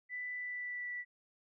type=tone with pitch glide; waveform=sine; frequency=1987 to 1961.9 Hz; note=B6 to B6; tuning=+10 to -12 cents; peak=-38 dBFS; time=0.09-1.05 s; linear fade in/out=50 ms; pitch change=-22 cents; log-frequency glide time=0.33-0.9 s; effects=none